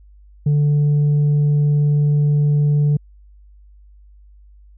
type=tone with tanh clipping; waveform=sine; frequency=146.83 Hz; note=D3; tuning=in tune; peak=-13 dBFS; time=0.46-2.97 s; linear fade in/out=5 ms; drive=2 dB; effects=added 50 Hz sine -43 dBFS peak until 4.77 s